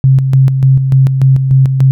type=tone with tremolo; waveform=sine; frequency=133.3 Hz; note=C3; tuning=33 cents sharp; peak=-3 dBFS; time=0.04-1.91 s; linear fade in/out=0 ms; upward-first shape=square; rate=3.4 Hz; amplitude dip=50%; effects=none